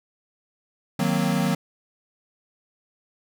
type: chord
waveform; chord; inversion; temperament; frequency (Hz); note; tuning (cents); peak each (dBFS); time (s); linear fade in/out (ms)
square; C half-diminished seventh; first; equal; 155.56 / 185 / 233.1 / 261.6; Eb3 / Gb3 / Bb3 / C4; 0 / 0 / 0 / 0; -27 / -25 / -27 / -30; 0.99-1.55; 5
effects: none